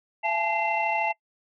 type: tone cluster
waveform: sine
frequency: 675 / 832 / 865 / 2071 / 2710 Hz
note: E5 / G#5 / A5 / C7 / E7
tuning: +41 / +3 / -30 / -18 / +47 cents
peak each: -30 / -34 / -26 / -30 / -30 dBFS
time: 0.23-1.13 s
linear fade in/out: 20 ms
effects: noise-tail reverb RT60 0.1 s tail -24 dB re dry + tanh soft clip ceiling -13 dBFS